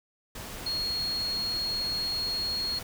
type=tone in noise; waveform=sine; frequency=4300 Hz; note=C8; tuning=47 cents sharp; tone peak=-28 dBFS; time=0.66-2.79 s; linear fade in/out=5 ms; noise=pink; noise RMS=-40 dBFS; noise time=0.35-2.83 s; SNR=+9 dB; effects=none